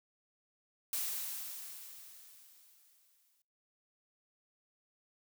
blue noise with exponential decay, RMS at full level -35 dBFS, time 0.93-3.42 s, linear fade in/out 1 ms, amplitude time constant 540 ms, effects noise-tail reverb RT60 0.5 s tail -24 dB re dry

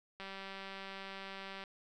click train, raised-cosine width 0.3 ms, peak -30 dBFS, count 280, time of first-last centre 0.2-1.638 s, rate 194 Hz, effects none

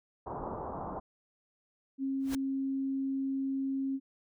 white low-pass noise, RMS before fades -39 dBFS, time 0.26-1 s, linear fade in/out 10 ms, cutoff 1100 Hz, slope 48 dB/octave
sine tone, 270 Hz, C#4, 45 cents flat, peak -30 dBFS, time 1.98-4 s, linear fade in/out 50 ms
pink noise with exponential growth, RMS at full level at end -35 dBFS, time 2.2-2.35 s, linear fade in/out 2 ms, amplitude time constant 31 ms
effects none

